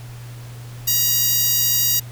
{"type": "tone with high-pass filter", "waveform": "10% pulse", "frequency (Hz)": 954, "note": "A#5", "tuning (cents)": 40, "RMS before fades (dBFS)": -18, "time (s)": [0.87, 2], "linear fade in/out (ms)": 10, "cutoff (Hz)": 8700, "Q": 0.6, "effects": ["added 120 Hz sine -33 dBFS peak until 2.11 s", "pink hiss -44 dBFS RMS until 2.11 s"]}